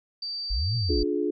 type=tone; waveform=sine; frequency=4641 Hz; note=D8; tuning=21 cents flat; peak=-30 dBFS; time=0.22-1.03 s; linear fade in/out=5 ms
type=linear two-way sweep; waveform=sine; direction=up then down; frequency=39.78 to 122.3 to 39.78 Hz; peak=-24 dBFS; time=0.5-1.04 s; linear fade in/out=10 ms; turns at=0.76 s
type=chord; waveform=sine; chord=D diminished; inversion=none; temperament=just; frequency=293.7 / 352.4 / 422.9 Hz; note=D4 / F4 / Ab4; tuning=0 / +16 / +31 cents; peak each=-28 dBFS; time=0.89-1.31 s; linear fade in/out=10 ms
effects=none